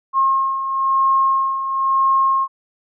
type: beating tone pair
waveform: sine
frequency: 1074 / 1075 Hz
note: C6 / C6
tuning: +45 / +47 cents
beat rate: 1 Hz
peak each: -22 / -15 dBFS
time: 0.13-2.48 s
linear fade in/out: 50 ms
effects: none